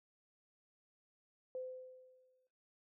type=tone with exponential decay; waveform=sine; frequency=512 Hz; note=C5; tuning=38 cents flat; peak=-39 dBFS; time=1.55-2.47 s; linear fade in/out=1 ms; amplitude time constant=200 ms; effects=noise-tail reverb RT60 0.5 s tail -17 dB re dry